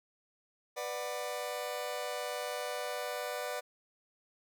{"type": "chord", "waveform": "sawtooth", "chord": "B minor", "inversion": "none", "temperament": "just", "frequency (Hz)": [493.9, 592.7, 740.8], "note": ["B4", "D5", "F#5"], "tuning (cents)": [0, 16, 2], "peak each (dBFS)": [-36, -35, -38], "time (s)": [0.76, 3.61], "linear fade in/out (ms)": 20, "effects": []}